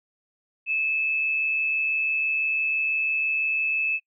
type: tone pair together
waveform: sine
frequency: 2463 / 2609 Hz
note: D#7 / E7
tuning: -18 / -18 cents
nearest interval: minor second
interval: 100 cents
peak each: -33 / -22 dBFS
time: 0.66-4 s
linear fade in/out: 50 ms
effects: noise-tail reverb RT60 0.1 s tail -22 dB re dry